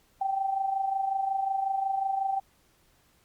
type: tone with amplitude modulation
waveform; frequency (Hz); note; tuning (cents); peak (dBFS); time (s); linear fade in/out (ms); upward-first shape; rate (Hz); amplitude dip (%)
sine; 778; G5; -13; -23; 0.21-2.4; 5; sine; 25.5; 60
effects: pink hiss -65 dBFS RMS until 3.24 s + Opus 48 kbps